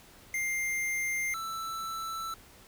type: tone pair in turn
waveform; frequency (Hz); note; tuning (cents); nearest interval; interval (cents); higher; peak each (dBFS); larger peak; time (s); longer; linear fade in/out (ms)
square; 2100 / 1324.4; C7 / E6; +6 / +8; minor sixth; 798; first; -30 / -35; first; 0.34-1.34 / 1.34-2.34; neither; 2
effects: pink hiss -55 dBFS RMS until 2.67 s